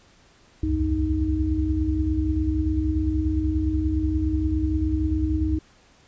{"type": "tone cluster", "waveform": "sine", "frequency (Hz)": [64.3, 74.5, 91.2, 312.4], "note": ["C2", "D2", "F#2", "D#4"], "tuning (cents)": [-30, 25, -24, 7], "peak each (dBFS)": [-25, -28, -28, -24], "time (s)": [0.63, 5.59], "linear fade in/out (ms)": 5, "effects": ["pink hiss -56 dBFS RMS until 6.07 s", "resampled to 16000 Hz"]}